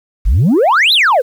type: exponential two-way sweep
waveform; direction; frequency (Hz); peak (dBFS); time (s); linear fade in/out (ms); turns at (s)
sine; up then down; 41.2 to 4187 to 449.9; -5; 0.25-1.22; 20; 0.93
effects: tanh soft clip ceiling -6 dBFS + 7-bit